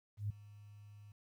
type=tone with ADSR envelope; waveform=sine; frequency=103.5 Hz; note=G#2; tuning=5 cents flat; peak=-33 dBFS; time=0.17-1.12 s; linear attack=130 ms; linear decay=5 ms; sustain=-20 dB; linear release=4 ms; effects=12-bit